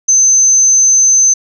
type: tone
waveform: sine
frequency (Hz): 6180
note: G8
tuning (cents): -26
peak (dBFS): -5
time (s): 0.08-1.34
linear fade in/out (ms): 10
effects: none